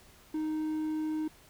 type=tone; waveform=triangle; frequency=310.7 Hz; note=D#4; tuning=2 cents flat; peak=-28 dBFS; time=0.34-1.28 s; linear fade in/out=5 ms; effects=pink hiss -58 dBFS RMS until 1.49 s